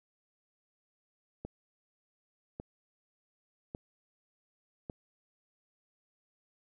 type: click train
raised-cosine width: 2 ms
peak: -26 dBFS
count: 4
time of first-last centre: 1.45-4.898 s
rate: 0.87 Hz
effects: none